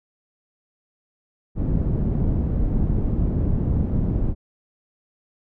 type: low-pass noise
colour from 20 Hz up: pink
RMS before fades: -21 dBFS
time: 1.55-4.35 s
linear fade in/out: 50 ms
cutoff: 240 Hz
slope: 12 dB/octave
effects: none